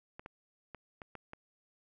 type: clicks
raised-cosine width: 0.5 ms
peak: -30 dBFS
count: 6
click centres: 0.195 / 0.261 / 0.747 / 1.018 / 1.153 / 1.334 s
effects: none